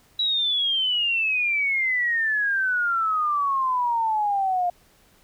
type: exponential sweep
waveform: sine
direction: down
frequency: 3917 to 700 Hz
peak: -20 dBFS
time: 0.19-4.7 s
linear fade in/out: 5 ms
effects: pink hiss -58 dBFS RMS until 5.23 s